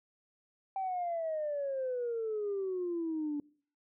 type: exponential sweep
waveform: sine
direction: down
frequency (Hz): 780 to 288.2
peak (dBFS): -31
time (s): 0.76-3.4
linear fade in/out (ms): 2
effects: noise-tail reverb RT60 0.5 s tail -24 dB re dry + tanh soft clip ceiling -28 dBFS

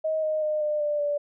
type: tone with pitch steps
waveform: sine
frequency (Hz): 630 / 620.3 / 610.7 / 601.2 / 591.9 / 582.7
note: D#5 / D#5 / D#5 / D5 / D5 / D5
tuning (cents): +21 / -5 / -32 / +40 / +13 / -14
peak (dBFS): -23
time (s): 0.04-1.18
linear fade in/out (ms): 10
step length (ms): 190
effects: none

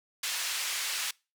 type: band-pass noise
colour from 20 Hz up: pink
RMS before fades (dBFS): -33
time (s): 0.23-1.11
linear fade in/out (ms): 5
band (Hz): 2000 to 11000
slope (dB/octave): 12
effects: noise-tail reverb RT60 0.3 s tail -25 dB re dry

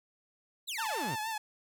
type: exponential sweep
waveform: sawtooth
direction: down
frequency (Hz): 4186 to 103.83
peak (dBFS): -32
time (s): 0.67-1.16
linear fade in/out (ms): 20
type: tone with vibrato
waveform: sawtooth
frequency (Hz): 876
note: A5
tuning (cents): -8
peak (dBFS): -30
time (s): 0.78-1.38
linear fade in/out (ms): 5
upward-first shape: triangle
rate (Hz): 6.4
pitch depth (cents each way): 66
effects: none

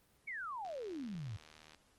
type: exponential sweep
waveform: sine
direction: down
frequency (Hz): 2300 to 96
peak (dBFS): -40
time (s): 0.27-1.37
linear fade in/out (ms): 10
type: click train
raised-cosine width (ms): 0.2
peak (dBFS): -39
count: 86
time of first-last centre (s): 0.65-1.747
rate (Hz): 77.5
effects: pink hiss -70 dBFS RMS until 1.98 s + Opus 24 kbps

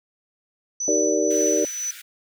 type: tone with tremolo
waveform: sine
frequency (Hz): 5980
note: F#8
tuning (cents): +17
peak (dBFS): -21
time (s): 0.8-1.91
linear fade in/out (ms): 5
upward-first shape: triangle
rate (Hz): 1.9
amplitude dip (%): 65
type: chord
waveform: sine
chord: Eb major seventh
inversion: none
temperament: just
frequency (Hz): 311.1 / 388.9 / 466.7 / 583.4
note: Eb4 / G4 / Bb4 / D5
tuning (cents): 0 / -14 / +2 / -12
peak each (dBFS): -24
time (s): 0.88-1.65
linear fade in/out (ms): 2
type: high-pass noise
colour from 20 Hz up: pink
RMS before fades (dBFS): -41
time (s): 1.3-2.02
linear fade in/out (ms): 10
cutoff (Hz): 1400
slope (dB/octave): 96
effects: none

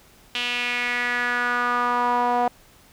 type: tone with band-pass filter sweep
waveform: sawtooth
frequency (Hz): 243.5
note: B3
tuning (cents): -24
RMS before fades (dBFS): -23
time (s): 0.35-2.48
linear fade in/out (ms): 2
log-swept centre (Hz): 3000 to 780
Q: 3.8
effects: pink hiss -53 dBFS RMS until 2.92 s

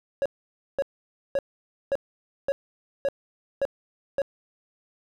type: tone bursts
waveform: triangle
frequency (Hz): 554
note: C#5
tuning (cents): -1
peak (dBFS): -19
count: 8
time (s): 0.22-4.218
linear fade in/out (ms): 0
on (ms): 36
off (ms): 530
effects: none

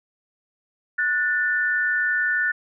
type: tone pair together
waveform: sine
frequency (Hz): 1468 / 1777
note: F#6 / A6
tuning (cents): -14 / +17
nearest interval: minor third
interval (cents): 331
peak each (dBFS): -22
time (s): 0.98-2.52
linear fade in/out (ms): 10
effects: none

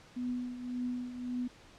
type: tone with tremolo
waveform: sine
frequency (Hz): 247.5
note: B3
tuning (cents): +4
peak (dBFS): -31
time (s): 0.16-1.48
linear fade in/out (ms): 10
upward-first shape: triangle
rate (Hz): 1.8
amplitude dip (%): 70
effects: pink hiss -57 dBFS RMS until 1.78 s + low-pass 6000 Hz 12 dB/octave

